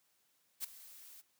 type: noise with ADSR envelope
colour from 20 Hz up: blue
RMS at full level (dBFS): -37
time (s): 0.6-1.22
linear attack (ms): 40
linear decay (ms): 9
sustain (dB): -18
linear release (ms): 20
effects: white hiss -75 dBFS RMS until 1.39 s + high-pass 100 Hz 12 dB/octave